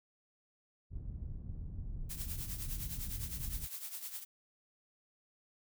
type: low-pass noise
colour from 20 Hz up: pink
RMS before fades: -42 dBFS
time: 0.9-3.68 s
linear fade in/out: 50 ms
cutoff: 110 Hz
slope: 12 dB/octave
type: noise with tremolo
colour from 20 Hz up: blue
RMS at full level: -41 dBFS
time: 2.09-4.25 s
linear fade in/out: 20 ms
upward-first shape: triangle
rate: 9.8 Hz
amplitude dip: 75%
effects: none